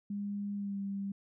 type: tone with pitch glide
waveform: sine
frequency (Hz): 202.8 to 197.94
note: G#3 to G3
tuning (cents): -41 to +17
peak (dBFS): -34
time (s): 0.1-1.12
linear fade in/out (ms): 5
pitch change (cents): -42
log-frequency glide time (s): 0.55-0.79
effects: none